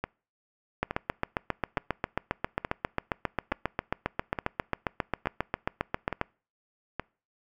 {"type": "two click trains", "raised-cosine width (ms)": 0.5, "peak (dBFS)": [-15, -11], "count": [9, 41], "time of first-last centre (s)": [[0.04, 6.997], [0.83, 6.214]], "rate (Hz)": [1.15, 7.43], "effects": ["noise-tail reverb RT60 0.4 s tail -26 dB re dry"]}